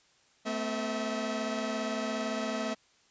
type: tone cluster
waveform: sawtooth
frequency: 221.2 / 255.5 / 646 Hz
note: A3 / C4 / E5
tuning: +9 / -41 / -35 cents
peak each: -31 / -33 / -31 dBFS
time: 0.45-2.75 s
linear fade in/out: 20 ms
effects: white hiss -65 dBFS RMS until 3.1 s + resampled to 16000 Hz